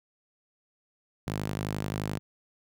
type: tone with high-pass filter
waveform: sawtooth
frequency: 51.5 Hz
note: G#1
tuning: 14 cents flat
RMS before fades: -33 dBFS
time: 1.27-2.19 s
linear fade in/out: 0 ms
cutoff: 130 Hz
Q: 1.3
effects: none